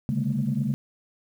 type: tone cluster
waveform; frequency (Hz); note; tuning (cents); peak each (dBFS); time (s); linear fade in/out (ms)
sine; 134.3 / 144.1 / 204.3 / 227.1; C3 / D3 / G#3 / A#3; +46 / -33 / -28 / -45; -28; 0.09-0.74; 0
effects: tanh soft clip ceiling -14 dBFS + 9-bit